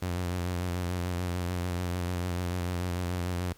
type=tone with vibrato; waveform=sawtooth; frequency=89 Hz; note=F2; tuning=33 cents sharp; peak=-25 dBFS; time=0.02-3.53 s; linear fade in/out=5 ms; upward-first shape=sine; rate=6.8 Hz; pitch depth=40 cents each way; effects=pink hiss -58 dBFS RMS until 3.57 s + MP3 96 kbps